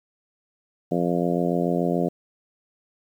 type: harmonic tone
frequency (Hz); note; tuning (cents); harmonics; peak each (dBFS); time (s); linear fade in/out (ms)
87; F2; -6; 2 / 3 / 4 / 5 / 6 / 7 / 8; -25 / -27 / -28 / -29 / -30 / -30 / -31; 0.91-2.09; 10
effects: 9-bit